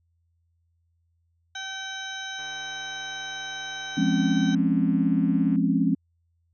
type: harmonic tone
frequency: 770 Hz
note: G5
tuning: 31 cents flat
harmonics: 1 / 2 / 3 / 4 / 5 / 7 / 8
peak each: -41 / -35 / -47 / -41 / -38 / -51 / -43 dBFS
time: 1.55-4.55 s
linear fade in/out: 5 ms
type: click train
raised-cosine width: 0.5 ms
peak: -35 dBFS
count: 473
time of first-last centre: 2.39-5.558 s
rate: 149 Hz
type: chord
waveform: sine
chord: Db major seventh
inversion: first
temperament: just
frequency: 173.24 / 207.9 / 259.9 / 277.2 Hz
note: F3 / Ab3 / C4 / Db4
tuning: -14 / +2 / -11 / 0 cents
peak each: -25 dBFS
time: 3.97-5.95 s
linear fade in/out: 10 ms
effects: added 84 Hz sine -66 dBFS peak until 6.53 s